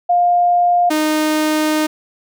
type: tone pair in turn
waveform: sine / sawtooth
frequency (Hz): 705 / 308.1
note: F5 / D#4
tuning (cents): +16 / -17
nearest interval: octave + major second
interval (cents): 1433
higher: first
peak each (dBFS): -10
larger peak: neither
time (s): 0.09-0.9 / 0.9-1.87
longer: second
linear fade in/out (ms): 10
effects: none